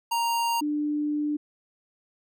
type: tone pair in turn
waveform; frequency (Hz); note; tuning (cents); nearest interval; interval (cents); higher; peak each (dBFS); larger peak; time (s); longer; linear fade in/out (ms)
square / sine; 932.3 / 297.1; A#5 / D4; 0 / +20; octave + minor sixth; 1980; first; -24; neither; 0.11-0.61 / 0.61-1.37; second; 10
effects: none